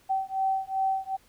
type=beating tone pair; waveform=sine; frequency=768 / 770.6 Hz; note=G5 / G5; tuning=-36 / -30 cents; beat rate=2.6 Hz; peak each=-28 dBFS; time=0.09-1.17 s; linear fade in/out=20 ms; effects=pink hiss -61 dBFS RMS until 1.28 s